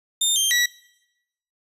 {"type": "tone with pitch steps", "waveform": "20% pulse", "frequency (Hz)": [3626, 3165, 1940], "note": ["A#7", "G7", "B6"], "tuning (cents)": [-49, 16, -31], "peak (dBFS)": -12, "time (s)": [0.21, 0.66], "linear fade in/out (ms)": 5, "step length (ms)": 150, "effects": ["noise-tail reverb RT60 0.9 s tail -22 dB re dry", "resampled to 32000 Hz"]}